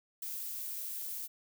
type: noise with ADSR envelope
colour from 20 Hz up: violet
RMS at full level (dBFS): -38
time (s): 0.22-1.28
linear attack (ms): 6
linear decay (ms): 12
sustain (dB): -2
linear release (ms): 31
effects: none